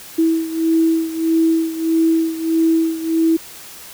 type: beating tone pair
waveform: sine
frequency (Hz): 325.3 / 326.9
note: E4 / E4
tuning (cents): -23 / -14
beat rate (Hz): 1.6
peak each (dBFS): -15 / -19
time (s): 0.18-3.37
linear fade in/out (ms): 10
effects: white hiss -37 dBFS RMS until 3.93 s